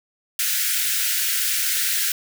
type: high-pass noise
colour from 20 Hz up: white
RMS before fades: -22 dBFS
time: 0.39-2.12 s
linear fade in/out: 2 ms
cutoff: 1400 Hz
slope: 96 dB/octave
effects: none